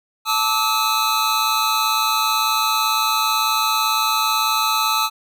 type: tone cluster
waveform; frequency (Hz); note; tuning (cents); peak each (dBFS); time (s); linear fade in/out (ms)
square; 880 / 1174 / 1292 / 2535 / 4017; A5 / D6 / E6 / D#7 / B7; 0 / -1 / -35 / +32 / +29; -24 / -26 / -21 / -29 / -24; 0.25-5.1; 50
effects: none